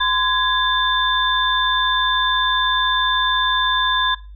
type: tone cluster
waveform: sine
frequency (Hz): 1027 / 1663 / 3557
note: C6 / G#6 / A7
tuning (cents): -33 / +2 / +18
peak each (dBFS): -20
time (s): 0-4.15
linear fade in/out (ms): 10
effects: noise-tail reverb RT60 0.3 s tail -17 dB re dry + added 50 Hz sine -35 dBFS peak until 4.35 s